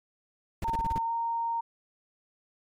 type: noise bursts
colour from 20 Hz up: brown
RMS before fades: -32 dBFS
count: 7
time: 0.62-0.981 s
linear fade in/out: 2 ms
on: 25 ms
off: 31 ms
type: tone with pitch glide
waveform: sine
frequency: 914 to 925.2 Hz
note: A#5 to A#5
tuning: -34 to -13 cents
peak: -27 dBFS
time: 0.64-1.61 s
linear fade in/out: 10 ms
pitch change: +21 cents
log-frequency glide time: 1.04-1.12 s
effects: MP3 96 kbps